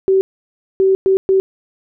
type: tone bursts at uneven times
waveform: sine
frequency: 383.2 Hz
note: G4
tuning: 39 cents flat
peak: -9 dBFS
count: 4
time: 0.08-0.21 / 0.8-0.95 / 1.06-1.17 / 1.29-1.4 s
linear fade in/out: 0 ms
effects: none